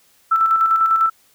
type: tone with tremolo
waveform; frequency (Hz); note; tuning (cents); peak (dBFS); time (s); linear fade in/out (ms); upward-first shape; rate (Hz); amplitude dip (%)
sine; 1326; E6; +10; -11; 0.31-1.1; 10; square; 10; 40
effects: white hiss -56 dBFS RMS until 1.34 s